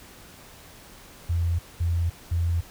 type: tone bursts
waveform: sine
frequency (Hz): 85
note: F2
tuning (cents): -46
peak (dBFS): -21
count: 3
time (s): 1.29-2.61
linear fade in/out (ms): 10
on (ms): 300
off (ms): 210
effects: pink hiss -48 dBFS RMS until 2.7 s